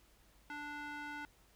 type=tone with band-pass filter; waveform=square; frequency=293.7 Hz; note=D4; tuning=in tune; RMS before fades=-45 dBFS; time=0.5-1.25 s; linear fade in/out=0 ms; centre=1500 Hz; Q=1.6; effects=added 50 Hz sine -68 dBFS peak until 1.55 s + pink hiss -68 dBFS RMS until 1.55 s